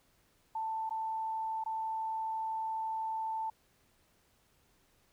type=tone with dropouts; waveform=sine; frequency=886 Hz; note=A5; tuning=12 cents sharp; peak=-33 dBFS; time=0.55-3.5 s; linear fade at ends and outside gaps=5 ms; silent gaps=0.894-0.907 / 1.639-1.66 s; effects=pink hiss -70 dBFS RMS until 5.12 s